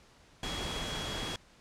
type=tone in noise; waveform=sine; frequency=3322 Hz; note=G#7; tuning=in tune; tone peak=-40 dBFS; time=0.43-1.36 s; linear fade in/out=2 ms; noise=pink; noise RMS=-37 dBFS; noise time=0.43-1.36 s; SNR=-6 dB; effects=pink hiss -60 dBFS RMS until 1.6 s + low-pass 7000 Hz 12 dB/octave